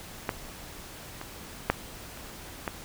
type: clicks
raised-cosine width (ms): 0.5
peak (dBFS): -12 / -22 / -6 / -29 / -14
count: 5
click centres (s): 0.292 / 1.214 / 1.7 / 2.174 / 2.678
effects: pink hiss -44 dBFS RMS until 2.84 s